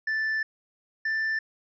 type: tone pair in turn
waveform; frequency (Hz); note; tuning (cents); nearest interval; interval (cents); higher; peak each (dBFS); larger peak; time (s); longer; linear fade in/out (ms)
triangle; 1760 / 1771.2; A6 / A6; 0 / +11; unison; 11; second; -23; neither; 0.07-0.43 / 1.05-1.39; first; 5
effects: resampled to 16000 Hz